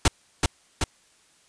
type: noise with echo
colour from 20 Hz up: pink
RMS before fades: -17 dBFS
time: 0.05-0.08 s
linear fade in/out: 2 ms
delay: 380 ms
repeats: 2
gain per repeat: -3 dB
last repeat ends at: 0.84 s
effects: white hiss -60 dBFS RMS until 1.48 s + resampled to 22050 Hz